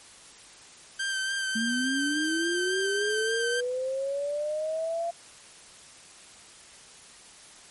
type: tone with vibrato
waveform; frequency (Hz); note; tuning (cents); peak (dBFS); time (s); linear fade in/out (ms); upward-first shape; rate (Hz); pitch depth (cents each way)
sawtooth; 1565; G6; -3; -24; 0.99-3.61; 10; sine; 3.5; 24
type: linear sweep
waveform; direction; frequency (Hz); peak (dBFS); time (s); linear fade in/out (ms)
sine; up; 220 to 686; -27; 1.55-5.11; 10
effects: white hiss -50 dBFS RMS until 7.7 s + MP3 48 kbps